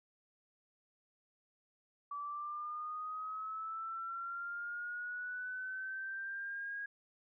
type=linear sweep; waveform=sine; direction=up; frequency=1149 to 1643 Hz; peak=-39 dBFS; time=2.11-6.86 s; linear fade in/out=5 ms; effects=none